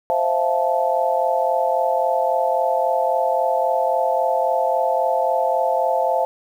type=chord; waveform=sine; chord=F major seventh; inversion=second; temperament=just; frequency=523.8 / 654.8 / 698.5 / 873.1 Hz; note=C5 / E5 / F5 / A5; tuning=+2 / -12 / 0 / -14 cents; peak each=-22 dBFS; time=0.1-6.25 s; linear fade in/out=0 ms; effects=8-bit